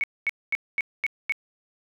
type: tone bursts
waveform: sine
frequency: 2219 Hz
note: C#7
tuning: 1 cent sharp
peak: -21 dBFS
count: 6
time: 0.01-1.322 s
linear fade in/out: 0 ms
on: 27 ms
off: 230 ms
effects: none